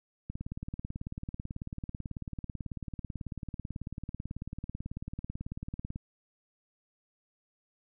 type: click train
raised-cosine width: 5 ms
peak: -25 dBFS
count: 104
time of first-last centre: 0.3-5.959 s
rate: 18.2 Hz
effects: none